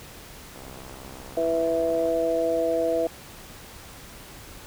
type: click train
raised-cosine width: 1 ms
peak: -29 dBFS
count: 103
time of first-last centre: 0.56-2.117 s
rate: 65.5 Hz
type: harmonic tone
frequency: 164.81 Hz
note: E3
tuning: in tune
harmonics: 2 / 3 / 4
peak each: -29 / -25 / -24 dBFS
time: 1.37-3.07 s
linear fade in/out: 2 ms
effects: pink hiss -44 dBFS RMS until 4.66 s